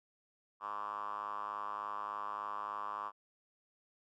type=tone with band-pass filter; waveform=5% pulse; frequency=103.4 Hz; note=G#2; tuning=7 cents flat; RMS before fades=-41 dBFS; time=0.6-3.12 s; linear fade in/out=50 ms; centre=1100 Hz; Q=7.4; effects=none